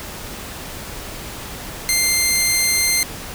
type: tone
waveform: 10% pulse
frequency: 2093 Hz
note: C7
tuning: in tune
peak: -6 dBFS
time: 1.89-3.03 s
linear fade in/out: 0 ms
effects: pink hiss -32 dBFS RMS until 3.34 s